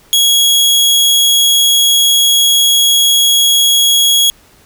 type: tone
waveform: sawtooth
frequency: 3322 Hz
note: G#7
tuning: in tune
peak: -4 dBFS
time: 0.13-4.3 s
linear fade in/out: 0 ms
effects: pink hiss -46 dBFS RMS until 4.65 s